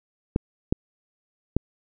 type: clicks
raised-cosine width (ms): 3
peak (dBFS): -7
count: 3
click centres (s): 0.361 / 0.725 / 1.566
effects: none